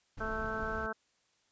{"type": "noise", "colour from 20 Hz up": "brown", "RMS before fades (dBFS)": -43, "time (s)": [0.17, 0.87], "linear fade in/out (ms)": 10}
{"type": "harmonic tone", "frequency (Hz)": 220, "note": "A3", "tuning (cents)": 0, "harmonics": [1, 2, 3, 4, 5, 6, 7], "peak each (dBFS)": [-44, -41, -42, -45, -45, -40, -39], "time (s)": [0.2, 0.93], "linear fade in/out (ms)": 10}
{"effects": ["white hiss -73 dBFS RMS until 1.51 s", "resampled to 16000 Hz"]}